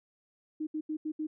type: tone bursts at uneven times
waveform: sine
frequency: 309.5 Hz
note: D#4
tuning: 9 cents flat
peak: -31 dBFS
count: 5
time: 0.6-0.67 / 0.74-0.81 / 0.89-0.97 / 1.05-1.12 / 1.19-1.27 s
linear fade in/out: 10 ms
effects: none